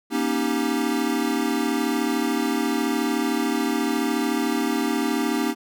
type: chord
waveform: square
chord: Eb dominant seventh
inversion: second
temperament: equal with one note detuned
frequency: 238.1 / 277.2 / 311.1 / 392 Hz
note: Bb3 / Db4 / Eb4 / G4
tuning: +37 / 0 / 0 / 0 cents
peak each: -27 / -27 / -27 / -30 dBFS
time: 0.1-5.55 s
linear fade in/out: 50 ms
effects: none